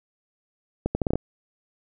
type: accelerating click train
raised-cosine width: 2 ms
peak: -10 dBFS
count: 7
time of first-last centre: 0.86-1.156 s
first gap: 90 ms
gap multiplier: 0.75
effects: none